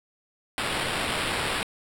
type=noise with sample-and-hold; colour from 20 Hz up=violet; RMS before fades=-28 dBFS; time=0.58-1.63 s; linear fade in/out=0 ms; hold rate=6300 Hz; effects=low-pass 12000 Hz 12 dB/octave